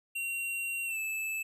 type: tone with pitch glide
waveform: square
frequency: 2749 to 2622 Hz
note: F7 to E7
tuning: -28 to -10 cents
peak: -33 dBFS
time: 0.15-1.43 s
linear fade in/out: 10 ms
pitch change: -82 cents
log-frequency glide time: 0.85-0.98 s
effects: none